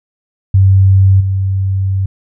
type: tone with level steps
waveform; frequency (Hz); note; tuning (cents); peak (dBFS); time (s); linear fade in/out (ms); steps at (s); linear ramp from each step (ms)
sine; 96.2; G2; -32; -4 / -11; 0.54-2.06; 5; 1.2; 10
effects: none